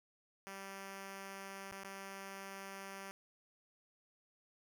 5% pulse tone with dropouts, 195.1 Hz, G3, 8 cents flat, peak -35 dBFS, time 0.47-3.11 s, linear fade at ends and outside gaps 0 ms, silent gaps 1.711-1.721 / 1.834-1.846 s, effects none

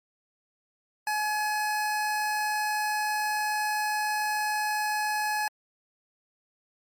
25% pulse tone, 847 Hz, G#5, 34 cents sharp, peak -22 dBFS, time 1.07-5.48 s, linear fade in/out 2 ms, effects MP3 64 kbps

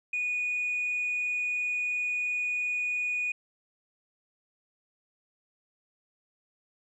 sine tone with frequency modulation, 2465 Hz, D#7, 17 cents flat, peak -26 dBFS, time 0.13-3.32 s, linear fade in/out 5 ms, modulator 22.9 Hz, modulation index 0.3, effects tanh soft clip ceiling -24 dBFS

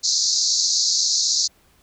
pink band-pass noise, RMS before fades -20 dBFS, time 0.03-1.48 s, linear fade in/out 20 ms, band 4100 to 6900 Hz, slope 96 dB/octave, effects pink hiss -58 dBFS RMS until 1.82 s

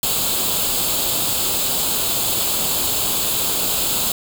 white noise with comb filter, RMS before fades -20 dBFS, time 0.03-4.12 s, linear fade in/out 2 ms, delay 0.26 ms, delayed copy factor +0.7, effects none

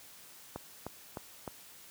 click train, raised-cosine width 1 ms, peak -24 dBFS, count 4, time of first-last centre 0.56-1.477 s, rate 3.27 Hz, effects white hiss -54 dBFS RMS until 1.9 s + high-pass 60 Hz 12 dB/octave

